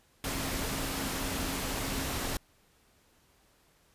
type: tone in noise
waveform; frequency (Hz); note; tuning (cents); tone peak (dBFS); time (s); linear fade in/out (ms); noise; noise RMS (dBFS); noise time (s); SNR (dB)
sine; 269.1; C4; +49; -41; 0.24-2.37; 2; pink; -34; 0.24-2.37; -10
effects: pink hiss -66 dBFS RMS until 3.94 s + resampled to 32000 Hz